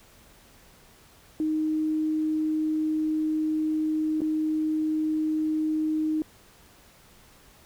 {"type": "tone with dropouts", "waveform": "sine", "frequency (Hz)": 311.1, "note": "D#4", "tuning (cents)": 0, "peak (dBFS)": -23, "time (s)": [1.4, 6.22], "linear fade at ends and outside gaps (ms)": 1, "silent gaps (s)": [4.206, 4.217], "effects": ["pink hiss -55 dBFS RMS until 7.65 s"]}